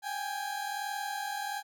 30% pulse tone pair together, 789 / 830.3 Hz, G5 / G#5, +11 / -1 cents, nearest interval minor second, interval 88 cents, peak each -34 / -34 dBFS, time 0.02-1.63 s, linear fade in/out 50 ms, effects none

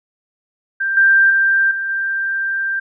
sine tone with level steps, 1579 Hz, G6, 12 cents sharp, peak -16 / -8 / -11 / -19 / -17 dBFS, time 0.8-2.8 s, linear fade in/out 10 ms, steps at 0.97 / 1.3 / 1.71 / 1.89 s, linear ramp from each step 2 ms, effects none

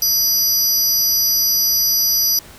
sine tone cluster, 4892 / 5900 / 11810 Hz, D#8 / F#8 / F#9, -30 / -6 / -4 cents, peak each -18 dBFS, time 0.02-2.39 s, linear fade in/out 2 ms, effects pink hiss -41 dBFS RMS until 2.58 s

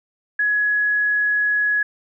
sine tone, 1681 Hz, G#6, 20 cents sharp, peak -16 dBFS, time 0.39-1.83 s, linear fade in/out 5 ms, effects none

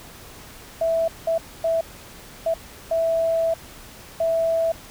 sine tone bursts at uneven times, 658 Hz, E5, 3 cents flat, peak -18 dBFS, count 6, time 0.81-1.08 / 1.27-1.38 / 1.64-1.81 / 2.46-2.54 / 2.91-3.54 / 4.2-4.72 s, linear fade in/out 5 ms, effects pink hiss -43 dBFS RMS until 4.9 s

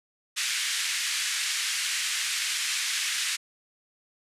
pink band-pass noise, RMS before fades -29 dBFS, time 0.36-3.37 s, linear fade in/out 20 ms, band 1800 to 9500 Hz, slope 24 dB/octave, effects resampled to 32000 Hz

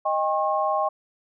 sine tone cluster, 623 / 798 / 1083 Hz, D#5 / G5 / C#6, +2 / +31 / -41 cents, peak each -25 dBFS, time 0.05-0.89 s, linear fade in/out 10 ms, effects none

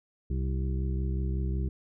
harmonic tone, 65.41 Hz, C2, in tune, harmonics 1 / 2 / 3 / 5 / 6, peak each -28 / -34 / -38 / -42 / -44 dBFS, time 0.3-1.69 s, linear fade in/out 5 ms, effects none

